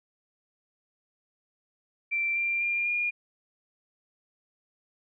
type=tone with pitch steps; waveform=sine; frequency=2349 / 2374 / 2398 / 2423 Hz; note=D7 / D7 / D7 / D#7; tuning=0 / +18 / +36 / -47 cents; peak=-25 dBFS; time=2.11-3.11 s; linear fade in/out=20 ms; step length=250 ms; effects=none